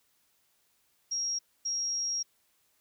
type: tone bursts at uneven times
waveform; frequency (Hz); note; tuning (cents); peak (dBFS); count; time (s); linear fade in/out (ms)
sine; 5610; F8; +7; -29; 2; 1.11-1.39 / 1.65-2.23; 10
effects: white hiss -71 dBFS RMS until 2.8 s